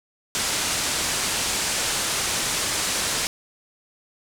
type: low-pass noise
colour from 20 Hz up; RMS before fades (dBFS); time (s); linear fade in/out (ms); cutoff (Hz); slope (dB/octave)
white; -25; 0.35-3.27; 0; 9200; 24
effects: none